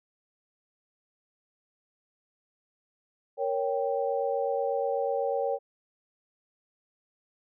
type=chord; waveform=sine; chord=G diminished; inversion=first; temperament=equal; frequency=466.2 / 554.4 / 784 Hz; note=Bb4 / Db5 / G5; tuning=0 / 0 / 0 cents; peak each=-30 / -29 / -32 dBFS; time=3.37-5.59 s; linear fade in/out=50 ms; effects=none